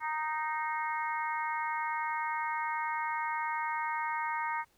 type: harmonic tone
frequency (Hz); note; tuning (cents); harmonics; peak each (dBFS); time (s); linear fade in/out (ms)
309.9; D#4; -7; 3 / 4 / 5 / 6 / 7; -33 / -39 / -42 / -41 / -40; 0-4.65; 50
effects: pink hiss -69 dBFS RMS until 4.77 s